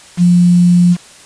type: tone with quantisation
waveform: sine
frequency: 176.1 Hz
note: F3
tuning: 15 cents sharp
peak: -5 dBFS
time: 0.17-0.97 s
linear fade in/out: 50 ms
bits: 5
effects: white hiss -39 dBFS RMS until 1.25 s + resampled to 22050 Hz